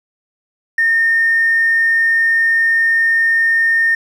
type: tone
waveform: triangle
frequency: 1825 Hz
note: A#6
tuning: 37 cents flat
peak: -7 dBFS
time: 0.78-3.95 s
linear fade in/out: 5 ms
effects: tanh soft clip ceiling -8 dBFS